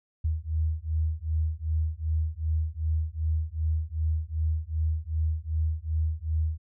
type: beating tone pair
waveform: sine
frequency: 77.8 / 80.4 Hz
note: D#2 / E2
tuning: 0 / -43 cents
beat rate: 2.6 Hz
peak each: -28 dBFS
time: 0.24-6.58 s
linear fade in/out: 10 ms
effects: none